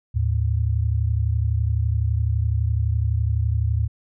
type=tone pair together; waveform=sine; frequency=77 / 108.89 Hz; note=D#2 / A2; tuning=-17 / -18 cents; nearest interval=tritone; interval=599 cents; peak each=-21 dBFS; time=0.14-3.88 s; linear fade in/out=20 ms; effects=none